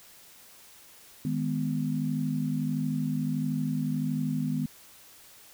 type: chord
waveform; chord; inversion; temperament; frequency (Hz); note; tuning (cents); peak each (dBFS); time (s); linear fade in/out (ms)
sine; G# minor; second; just; 155.74 / 207.7 / 249.2; D#3 / G#3 / B3; +2 / 0 / +16; -30 / -33 / -30; 1.25-4.66; 2
effects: white hiss -53 dBFS RMS until 5.53 s